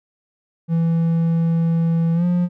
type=tone with pitch glide; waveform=triangle; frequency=165.8 to 176.68 Hz; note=E3 to F3; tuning=+10 to +20 cents; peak=-13 dBFS; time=0.68-2.49 s; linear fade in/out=50 ms; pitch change=+110 cents; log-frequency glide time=2.14-2.25 s; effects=none